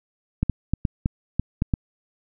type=clicks; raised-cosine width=5 ms; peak=-8 dBFS; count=8; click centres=0.43 / 0.497 / 0.736 / 0.852 / 1.059 / 1.396 / 1.621 / 1.738 s; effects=none